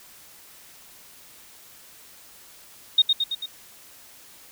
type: tone with echo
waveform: sine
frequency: 3710 Hz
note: A#7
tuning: 9 cents flat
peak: -12 dBFS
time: 2.98-3.02 s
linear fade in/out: 5 ms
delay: 110 ms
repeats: 4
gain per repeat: -4 dB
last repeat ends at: 3.46 s
effects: white hiss -49 dBFS RMS until 4.51 s